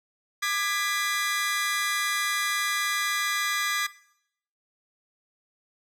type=chord; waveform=sawtooth; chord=G# diminished; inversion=second; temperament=just; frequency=1196.1 / 1661.2 / 1993.5 Hz; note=D6 / G#6 / B6; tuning=+31 / 0 / +16 cents; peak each=-26 dBFS; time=0.42-3.87 s; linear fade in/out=10 ms; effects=noise-tail reverb RT60 0.7 s tail -18 dB re dry + low-pass 12000 Hz 12 dB/octave